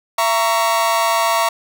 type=chord; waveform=40% pulse; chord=A# diminished; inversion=second; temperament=just; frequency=671.3 / 932.3 / 1118.8 Hz; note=E5 / A#5 / C#6; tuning=+31 / 0 / +16 cents; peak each=-18 dBFS; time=0.18-1.49 s; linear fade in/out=5 ms; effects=none